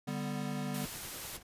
square chord, G major, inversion second, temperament equal with one note detuned, 146.83 / 196 / 247.9 Hz, D3 / G3 / B3, 0 / 0 / +7 cents, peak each -40 dBFS, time 0.07-0.86 s, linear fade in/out 10 ms
white high-pass noise, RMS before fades -43 dBFS, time 0.74-1.37 s, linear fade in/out 5 ms, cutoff 110 Hz, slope 12 dB/octave
pink noise with tremolo, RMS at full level -47 dBFS, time 0.83-1.43 s, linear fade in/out 10 ms, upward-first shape sine, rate 10 Hz, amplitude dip 70%
effects resampled to 32000 Hz

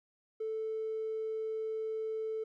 triangle tone, 440 Hz, A4, in tune, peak -30 dBFS, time 0.4-2.44 s, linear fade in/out 10 ms, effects tanh soft clip ceiling -31 dBFS

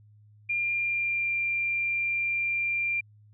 sine tone with pitch glide, 2399 to 2380 Hz, D7 to D7, +36 to +22 cents, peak -25 dBFS, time 0.49-3.01 s, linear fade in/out 10 ms, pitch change -14 cents, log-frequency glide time 0.66-1.33 s, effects added 105 Hz sine -53 dBFS peak until 3.33 s

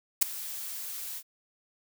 blue noise with ADSR envelope, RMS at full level -18 dBFS, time 0.21-1.23 s, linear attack 14 ms, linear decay 6 ms, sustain -20 dB, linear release 61 ms, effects none

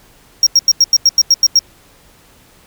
triangle tone bursts, 5588 Hz, F8, in tune, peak -4 dBFS, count 10, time 0.43-1.591 s, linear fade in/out 2 ms, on 36 ms, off 89 ms, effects pink hiss -47 dBFS RMS until 2.66 s

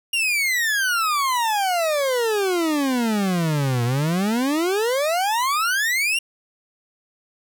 40% pulse exponential two-way sweep, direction down then up, 2841 to 116.54 to 2841 Hz, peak -18 dBFS, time 0.13-6.19 s, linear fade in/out 5 ms, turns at 3.84 s, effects none

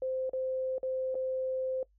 sine tone with dropouts, 520 Hz, C5, 11 cents flat, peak -30 dBFS, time 0.02-1.83 s, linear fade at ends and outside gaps 2 ms, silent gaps 0.295-0.333 / 0.782-0.83 / 1.145-1.152 s, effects noise-tail reverb RT60 0.1 s tail -21 dB re dry + added 50 Hz sine -64 dBFS peak until 1.98 s

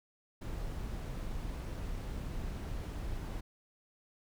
brown noise, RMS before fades -39 dBFS, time 0.41-3.41 s, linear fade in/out 10 ms, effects none

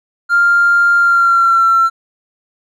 triangle tone with pitch glide, 1396.9 to 1349.3 Hz, F6 to E6, 0 to +40 cents, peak -4 dBFS, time 0.29-1.9 s, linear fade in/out 50 ms, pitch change -60 cents, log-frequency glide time 0.97-1.66 s, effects tanh soft clip ceiling -5 dBFS

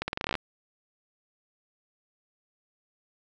accelerating click train, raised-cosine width 0.3 ms, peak -13 dBFS, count 12, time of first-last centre 0.02-0.353 s, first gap 60 ms, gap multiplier 0.85, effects resampled to 16000 Hz + 7-bit

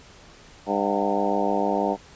harmonic tone with a mistuned harmonic, 100.7 Hz, G2, 47 cents sharp, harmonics 2 / 3 / 4 / 5 / 6 / 7 / 8 / 9, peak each -29 / -29 / -29 / -29 / -29 / -29 / -29 / -29 dBFS, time 0.66-1.97 s, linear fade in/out 50 ms, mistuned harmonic 8, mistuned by -75 cents, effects pink hiss -49 dBFS RMS until 2.15 s + resampled to 16000 Hz

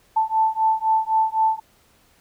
sine beating tone pair, 880 / 883.9 Hz, A5 / A5, 0 / +8 cents, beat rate 3.9 Hz, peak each -20 dBFS, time 0.16-1.6 s, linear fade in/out 10 ms, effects pink hiss -58 dBFS RMS until 2.2 s

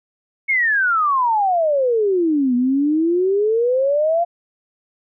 sine exponential two-way sweep, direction down then up, 2217 to 241.1 to 702 Hz, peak -14 dBFS, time 0.48-4.25 s, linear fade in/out 20 ms, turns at 2.55 s, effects none

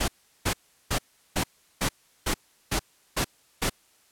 pink noise bursts, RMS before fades -25 dBFS, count 9, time 0-3.698 s, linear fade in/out 10 ms, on 82 ms, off 370 ms, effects white hiss -62 dBFS RMS until 4.11 s + low-pass 12000 Hz 12 dB/octave

